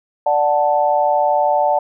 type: chord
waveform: sine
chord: D major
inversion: none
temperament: equal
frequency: 587.3 / 740 / 880 Hz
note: D5 / F#5 / A5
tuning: 0 / 0 / 0 cents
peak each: -17 dBFS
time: 0.26-1.79 s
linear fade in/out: 5 ms
effects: none